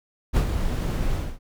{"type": "noise with ADSR envelope", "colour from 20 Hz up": "brown", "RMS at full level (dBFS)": -17, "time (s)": [0.33, 1.39], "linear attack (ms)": 36, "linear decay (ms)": 78, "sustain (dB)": -7, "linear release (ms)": 240, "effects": []}